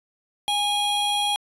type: tone pair together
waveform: square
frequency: 823 / 3292 Hz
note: G#5 / G#7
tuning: -16 / -16 cents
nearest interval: 2 octaves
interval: 2400 cents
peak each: -25 / -24 dBFS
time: 0.48-1.36 s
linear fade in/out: 0 ms
effects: resampled to 32000 Hz